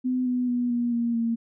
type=tone with pitch steps; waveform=sine; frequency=253.6 / 248.8 / 244.1 / 239.5 / 235 / 230.5 Hz; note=B3 / B3 / B3 / A#3 / A#3 / A#3; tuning=+46 / +13 / -20 / +47 / +14 / -19 cents; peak=-22 dBFS; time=0.04-1.36 s; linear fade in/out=20 ms; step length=220 ms; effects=none